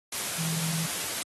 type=tone in noise; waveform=sine; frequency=163.3 Hz; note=E3; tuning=16 cents flat; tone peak=-30 dBFS; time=0.38-0.86 s; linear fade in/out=5 ms; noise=white; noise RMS=-32 dBFS; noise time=0.12-1.23 s; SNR=-1 dB; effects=high-pass 100 Hz 12 dB/octave + AAC 32 kbps